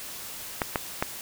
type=clicks; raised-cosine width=0.5 ms; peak=-9 dBFS; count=3; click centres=0.618 / 0.758 / 1.025 s; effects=white hiss -39 dBFS RMS until 1.21 s